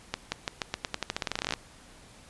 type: accelerating click train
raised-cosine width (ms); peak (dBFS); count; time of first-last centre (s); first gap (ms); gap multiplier
0.2; -11; 22; 0.14-1.538; 180; 0.88
effects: pink hiss -53 dBFS RMS until 2.29 s + resampled to 24000 Hz